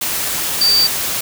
sine tone in noise, 4631 Hz, D8, 25 cents flat, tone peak -10 dBFS, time 0.61-0.87 s, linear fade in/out 5 ms, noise white, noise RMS -20 dBFS, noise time 0.01-1.21 s, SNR +7 dB, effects none

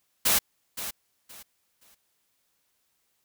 white noise with echo, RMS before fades -22 dBFS, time 0.25-0.39 s, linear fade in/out 10 ms, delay 520 ms, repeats 3, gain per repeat -12 dB, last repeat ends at 1.95 s, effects white hiss -73 dBFS RMS until 3.24 s

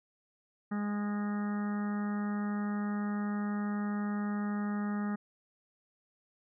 harmonic tone, 206.5 Hz, G#3, 10 cents flat, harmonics 1 / 2 / 3 / 4 / 5 / 6 / 7 / 8 / 9, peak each -31 / -47 / -51 / -46 / -55 / -45 / -51 / -52 / -50 dBFS, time 0.71-5.16 s, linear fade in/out 10 ms, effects none

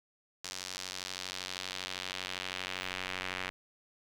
sawtooth tone with band-pass filter sweep, 92.6 Hz, F#2, 2 cents sharp, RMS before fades -40 dBFS, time 0.44-3.5 s, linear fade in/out 0 ms, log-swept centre 5600 to 2300 Hz, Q 1.4, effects 10-bit

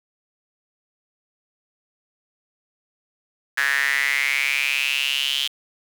sawtooth tone with high-pass filter sweep, 140 Hz, C#3, 18 cents sharp, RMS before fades -22 dBFS, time 3.57-5.48 s, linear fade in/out 10 ms, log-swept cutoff 1700 to 3200 Hz, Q 7.7, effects 7-bit

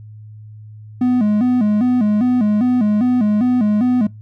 triangle tone with vibrato, 228.7 Hz, A#3, 33 cents flat, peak -10 dBFS, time 1.01-4.07 s, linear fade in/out 5 ms, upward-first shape square, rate 2.5 Hz, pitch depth 150 cents each way, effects noise-tail reverb RT60 0.2 s tail -22 dB re dry + added 107 Hz sine -34 dBFS peak until 4.21 s

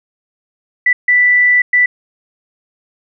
sine tone bursts at uneven times, 1975.5 Hz, B6, in tune, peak -7 dBFS, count 3, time 0.86-0.93 / 1.08-1.62 / 1.73-1.86 s, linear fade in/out 5 ms, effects none

